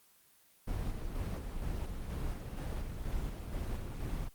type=noise with tremolo; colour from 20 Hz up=brown; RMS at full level=-36 dBFS; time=0.67-4.29 s; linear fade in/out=10 ms; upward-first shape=square; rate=2.1 Hz; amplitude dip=35%; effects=white hiss -65 dBFS RMS until 4.34 s + Opus 24 kbps